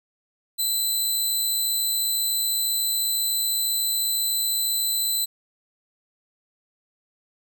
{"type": "tone", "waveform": "10% pulse", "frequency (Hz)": 4023, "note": "B7", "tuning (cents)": 31, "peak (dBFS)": -15, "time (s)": [0.58, 5.26], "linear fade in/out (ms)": 20, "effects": []}